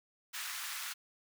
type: high-pass noise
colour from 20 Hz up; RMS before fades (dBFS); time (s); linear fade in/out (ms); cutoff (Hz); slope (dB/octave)
pink; -41; 0.33-0.94; 20; 1200; 24
effects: none